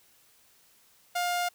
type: tone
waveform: sawtooth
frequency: 707 Hz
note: F5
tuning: 21 cents sharp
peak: -23 dBFS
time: 1.15-1.49 s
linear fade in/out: 10 ms
effects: white hiss -62 dBFS RMS until 1.54 s

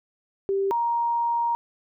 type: tone pair in turn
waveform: sine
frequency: 392 / 938.6 Hz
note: G4 / A#5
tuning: 0 / +12 cents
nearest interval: octave + minor third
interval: 1512 cents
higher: second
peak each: -21 dBFS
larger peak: neither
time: 0.49-0.71 / 0.71-1.55 s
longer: second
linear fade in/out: 0 ms
effects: none

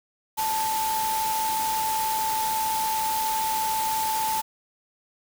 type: tone in noise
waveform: sine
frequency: 880 Hz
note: A5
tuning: in tune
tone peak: -24 dBFS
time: 0.37-4.42 s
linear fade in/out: 20 ms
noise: white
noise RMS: -31 dBFS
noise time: 0.37-4.42 s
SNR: +4 dB
effects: none

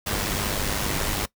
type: noise with amplitude modulation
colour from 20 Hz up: pink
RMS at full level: -24 dBFS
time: 0.06-1.26 s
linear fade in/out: 10 ms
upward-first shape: sine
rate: 101 Hz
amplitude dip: 50%
effects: noise-tail reverb RT60 0.1 s tail -20 dB re dry

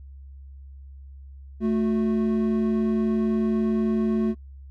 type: tone pair together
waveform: triangle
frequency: 220 / 363.7 Hz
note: A3 / F#4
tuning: 0 / -30 cents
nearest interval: major sixth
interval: 870 cents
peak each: -19 / -25 dBFS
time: 1.6-4.35 s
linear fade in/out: 50 ms
effects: noise-tail reverb RT60 0.1 s tail -26 dB re dry + added 68 Hz sine -40 dBFS peak until 4.7 s

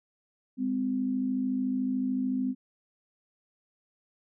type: tone pair together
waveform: sine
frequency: 203.6 / 257.3 Hz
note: G#3 / C4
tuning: -34 / -29 cents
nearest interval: major third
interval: 405 cents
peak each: -33 / -27 dBFS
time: 0.57-2.55 s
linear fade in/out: 50 ms
effects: none

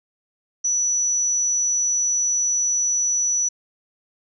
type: tone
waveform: sine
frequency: 5920 Hz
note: F#8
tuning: in tune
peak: -18 dBFS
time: 0.64-3.49 s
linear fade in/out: 10 ms
effects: none

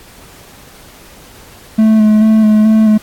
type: tone with vibrato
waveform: triangle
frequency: 216.5 Hz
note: A3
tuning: 28 cents flat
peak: -3 dBFS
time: 1.78-2.98 s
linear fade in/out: 10 ms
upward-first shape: square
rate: 2.3 Hz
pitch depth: 19 cents each way
effects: pink hiss -39 dBFS RMS until 3.02 s + AAC 64 kbps

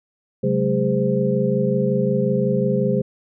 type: tone cluster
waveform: sine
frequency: 135.3 / 187.7 / 213.2 / 406.3 / 515 Hz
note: C#3 / F#3 / G#3 / G#4 / C5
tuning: -42 / +25 / +46 / -38 / -28 cents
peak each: -23 dBFS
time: 0.43-3.02 s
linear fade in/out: 10 ms
effects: none

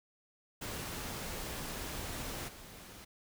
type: noise with level steps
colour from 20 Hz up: pink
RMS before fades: -41 / -51 dBFS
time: 0.61-3.05 s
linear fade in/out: 10 ms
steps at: 2.47 s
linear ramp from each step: 20 ms
effects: none

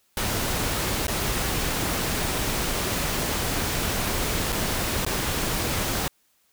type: noise with dropouts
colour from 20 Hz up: pink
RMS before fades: -26 dBFS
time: 0.17-6.08 s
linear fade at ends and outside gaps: 1 ms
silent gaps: 1.069-1.081 / 4.522-4.526 / 5.05-5.064 s
effects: white hiss -66 dBFS RMS until 6.52 s

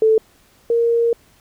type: tone pair in turn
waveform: sine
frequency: 440 / 466.2 Hz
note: A4 / A#4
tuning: 0 / 0 cents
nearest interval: minor second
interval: 100 cents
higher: second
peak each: -10 / -13 dBFS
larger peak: first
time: 0.02-0.18 / 0.7-1.13 s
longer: second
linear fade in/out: 2 ms
effects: pink hiss -54 dBFS RMS until 1.4 s

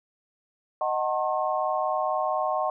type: chord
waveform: sine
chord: D# diminished seventh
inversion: none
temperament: just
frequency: 622.3 / 746.7 / 896 / 1075.3 Hz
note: D#5 / F#5 / A5 / C6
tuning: 0 / +16 / +31 / +47 cents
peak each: -28 / -28 / -33 / -29 dBFS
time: 0.81-2.7 s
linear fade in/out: 2 ms
effects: none

